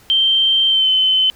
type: tone with pitch glide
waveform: sine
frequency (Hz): 3136 to 3056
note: G7 to G7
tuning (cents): 0 to -45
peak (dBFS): -11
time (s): 0.1-1.3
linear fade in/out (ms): 0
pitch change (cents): -45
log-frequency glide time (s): 0.68-0.89
effects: pink hiss -48 dBFS RMS until 1.35 s